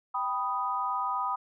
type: chord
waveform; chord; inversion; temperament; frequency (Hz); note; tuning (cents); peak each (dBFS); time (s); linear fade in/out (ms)
sine; G augmented; none; equal; 784 / 987.8 / 1244.5; G5 / B5 / D#6; 0 / 0 / 0; -35 / -31 / -31; 0.14-1.36; 10
effects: none